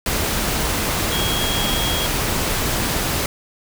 sine tone in noise, 3280 Hz, G#7, 22 cents flat, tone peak -24 dBFS, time 1.12-2.06 s, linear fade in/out 2 ms, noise pink, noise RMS -21 dBFS, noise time 0.06-3.26 s, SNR -6 dB, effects none

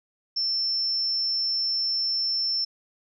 sine tone, 5360 Hz, E8, 28 cents sharp, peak -23 dBFS, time 0.36-2.65 s, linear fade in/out 10 ms, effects none

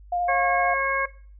sine tone with vibrato, 706 Hz, F5, 19 cents sharp, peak -22 dBFS, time 0.12-0.74 s, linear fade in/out 5 ms, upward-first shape square, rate 13 Hz, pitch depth 10 cents each way
harmonic tone, 544 Hz, C#5, 33 cents flat, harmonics 1 / 2 / 3 / 4, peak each -27 / -27 / -27 / -27 dBFS, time 0.28-1.06 s, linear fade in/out 10 ms
effects noise-tail reverb RT60 0.4 s tail -17 dB re dry + added 50 Hz sine -44 dBFS peak until 1.39 s

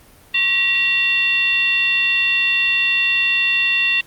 sine tone with frequency modulation, 2734 Hz, F7, 37 cents flat, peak -14 dBFS, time 0.34-4.01 s, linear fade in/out 5 ms, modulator 816 Hz, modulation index 0.77, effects pink hiss -48 dBFS RMS until 4.06 s + Opus 32 kbps

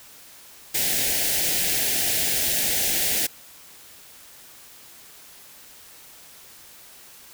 white band-stop noise, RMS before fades -23 dBFS, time 0.74-3.27 s, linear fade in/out 10 ms, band 800 to 1600 Hz, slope 48 dB/octave, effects white hiss -47 dBFS RMS until 7.33 s

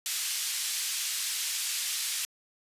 white band-pass noise, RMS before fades -32 dBFS, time 0.06-2.25 s, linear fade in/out 0 ms, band 2500 to 9300 Hz, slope 12 dB/octave, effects resampled to 32000 Hz

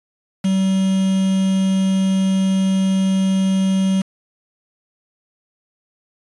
triangle tone with quantisation, 191.1 Hz, G3, 44 cents flat, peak -12 dBFS, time 0.44-4.02 s, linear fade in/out 10 ms, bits 5, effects resampled to 24000 Hz

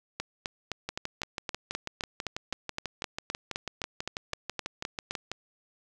two click trains, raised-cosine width 0.2 ms, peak -16 / -15 dBFS, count 28 / 20, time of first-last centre 0.89-5.316 / 0.2-5.11 s, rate 6.1 / 3.87 Hz, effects none

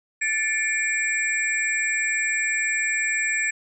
sine tone cluster, 1752 / 2174 / 2354 / 7660 Hz, A6 / C#7 / D7 / A#8, -8 / -34 / +3 / +46 cents, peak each -25 / -30 / -26 / -28 dBFS, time 0.21-3.51 s, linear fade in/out 10 ms, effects none

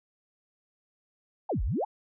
sine exponential two-way sweep, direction down then up, 958 to 38.86 to 958 Hz, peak -26 dBFS, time 1.49-1.85 s, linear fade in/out 10 ms, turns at 1.63 s, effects none

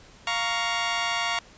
15% pulse chord, Bb minor, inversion second, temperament just, 699.2 / 932.3 / 1118.8 Hz, F5 / Bb5 / Db6, +2 / 0 / +16 cents, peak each -23 dBFS, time 0.27-1.39 s, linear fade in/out 2 ms, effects pink hiss -51 dBFS RMS until 1.57 s + resampled to 16000 Hz

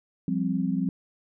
sine chord, F suspended second, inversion none, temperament just, 174.61 / 196.44 / 261.9 Hz, F3 / G3 / C4, 0 / +4 / +2 cents, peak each -28 dBFS, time 0.28-0.89 s, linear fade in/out 2 ms, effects none

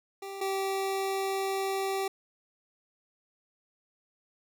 25% pulse tone pair in turn, 392 / 387.9 Hz, G4 / G4, 0 / -18 cents, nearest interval unison, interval 18 cents, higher first, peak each -34 / -25 dBFS, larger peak second, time 0.22-0.41 / 0.41-2.08 s, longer second, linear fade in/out 5 ms, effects none

